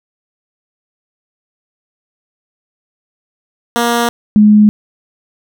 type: tone pair in turn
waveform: 10% pulse / sine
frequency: 236.3 / 210.5 Hz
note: A#3 / G#3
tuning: +24 / +24 cents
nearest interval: major second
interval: 200 cents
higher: first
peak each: -3 dBFS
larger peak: neither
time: 3.76-4.09 / 4.36-4.69 s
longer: neither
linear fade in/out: 0 ms
effects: none